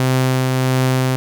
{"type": "tone with tremolo", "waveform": "sawtooth", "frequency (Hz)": 129.6, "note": "C3", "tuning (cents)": -16, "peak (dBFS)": -9, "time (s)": [0, 1.16], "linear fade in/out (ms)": 0, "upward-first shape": "triangle", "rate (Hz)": 1.5, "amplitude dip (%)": 25, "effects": []}